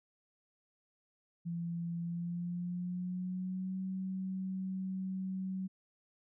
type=tone with pitch glide; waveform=sine; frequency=170 to 188.63 Hz; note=F3 to F#3; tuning=-46 to +34 cents; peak=-35 dBFS; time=1.45-5.68 s; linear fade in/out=20 ms; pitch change=+180 cents; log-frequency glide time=2.01-3.79 s; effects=none